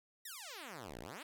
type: exponential two-way sweep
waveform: 5% pulse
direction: down then up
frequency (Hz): 1975.5 to 50.3 to 338.7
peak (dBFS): -35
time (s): 0.25-1.23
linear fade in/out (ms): 5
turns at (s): 0.99
effects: none